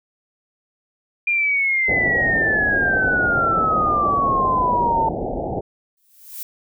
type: exponential sweep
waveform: sine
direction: down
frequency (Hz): 2417 to 891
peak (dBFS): -16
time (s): 1.27-5.09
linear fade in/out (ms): 5
type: low-pass noise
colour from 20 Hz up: white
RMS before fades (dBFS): -25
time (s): 1.88-5.61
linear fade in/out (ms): 5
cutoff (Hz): 810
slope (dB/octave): 96
type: noise with exponential growth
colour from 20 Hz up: violet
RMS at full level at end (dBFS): -28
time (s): 5.97-6.43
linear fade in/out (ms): 2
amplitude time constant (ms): 100
effects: none